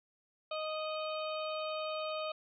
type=harmonic tone with a mistuned harmonic; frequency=622.3 Hz; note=D#5; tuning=in tune; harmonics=1 / 2 / 4 / 5 / 6 / 7; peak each=-37 / -41 / -46 / -48 / -49 / -51 dBFS; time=0.51-2.32 s; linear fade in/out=5 ms; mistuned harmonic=5; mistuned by=-32 cents; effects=none